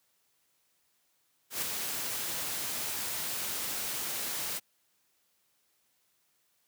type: noise with ADSR envelope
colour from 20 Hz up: white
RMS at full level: -31 dBFS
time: 1.5-4.6 s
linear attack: 120 ms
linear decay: 6 ms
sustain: -4 dB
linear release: 29 ms
effects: white hiss -73 dBFS RMS until 6.67 s + high-pass 80 Hz 12 dB/octave